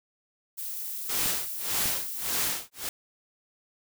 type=noise; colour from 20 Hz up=violet; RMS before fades=-35 dBFS; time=0.57-2.32 s; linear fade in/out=20 ms
type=noise with tremolo; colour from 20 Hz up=white; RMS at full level=-27 dBFS; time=1.09-2.89 s; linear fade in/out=2 ms; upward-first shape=sine; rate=1.7 Hz; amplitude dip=100%
type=clicks; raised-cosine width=3 ms; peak=-25 dBFS; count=2; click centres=1.26 / 1.857 s
effects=none